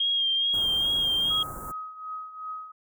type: tone with vibrato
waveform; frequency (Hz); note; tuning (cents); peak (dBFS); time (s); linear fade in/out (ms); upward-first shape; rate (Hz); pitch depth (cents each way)
sine; 3230; G#7; -49; -22; 0-1.43; 5; sine; 2.4; 33
type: band-stop noise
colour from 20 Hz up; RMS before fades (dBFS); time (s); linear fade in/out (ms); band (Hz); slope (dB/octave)
pink; -40; 0.53-1.72; 10; 1500 to 7400; 48
type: tone with tremolo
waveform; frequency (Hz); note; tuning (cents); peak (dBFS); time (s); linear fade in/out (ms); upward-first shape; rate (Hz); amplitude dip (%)
sine; 1263; D#6; +26; -31; 1.3-2.72; 10; triangle; 2.7; 75
effects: none